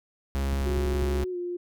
45% pulse tone, 68.4 Hz, C#2, 23 cents flat, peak -25 dBFS, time 0.35-1.24 s, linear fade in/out 0 ms
click train, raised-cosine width 5 ms, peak -23 dBFS, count 7, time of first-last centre 0.53-1.026 s, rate 12.1 Hz
sine tone with pitch glide, 366.9 to 352.8 Hz, F#4 to F4, -15 to +18 cents, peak -29 dBFS, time 0.65-1.57 s, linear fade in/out 10 ms, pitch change -67 cents, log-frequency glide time 1.3-1.37 s
effects none

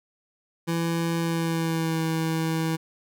25% pulse tone with pitch glide, 167 to 161.68 Hz, E3 to E3, +23 to -33 cents, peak -20 dBFS, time 0.67-2.77 s, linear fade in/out 20 ms, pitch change -56 cents, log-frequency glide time 1.19-2.02 s, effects none

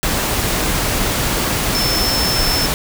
sine tone in noise, 5300 Hz, E8, 9 cents sharp, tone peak -18 dBFS, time 1.75-2.66 s, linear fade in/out 0 ms, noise pink, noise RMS -18 dBFS, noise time 0.03-2.74 s, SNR -3 dB, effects none

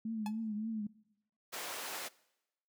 sine tone with vibrato, 217.2 Hz, A3, 22 cents flat, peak -35 dBFS, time 0.05-0.87 s, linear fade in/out 5 ms, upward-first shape triangle, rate 3.5 Hz, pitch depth 88 cents each way
45% pulse tone with exponential decay, 856 Hz, A5, 48 cents flat, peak -36 dBFS, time 0.26-0.33 s, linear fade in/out 2 ms, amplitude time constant 15 ms
pink high-pass noise, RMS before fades -42 dBFS, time 1.52-2.09 s, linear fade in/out 20 ms, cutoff 540 Hz, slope 12 dB/octave
effects noise-tail reverb RT60 0.9 s tail -22 dB re dry

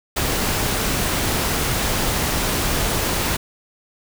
pink noise, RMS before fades -21 dBFS, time 0.16-3.37 s, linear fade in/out 10 ms, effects none

